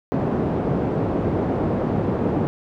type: band-pass noise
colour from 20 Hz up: pink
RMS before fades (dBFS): -22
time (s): 0.12-2.47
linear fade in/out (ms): 0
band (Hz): 130 to 560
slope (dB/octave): 12
effects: none